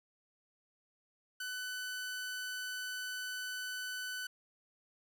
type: tone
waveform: sawtooth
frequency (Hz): 1500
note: F#6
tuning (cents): +23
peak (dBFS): -35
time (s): 1.4-4.27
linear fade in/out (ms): 5
effects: none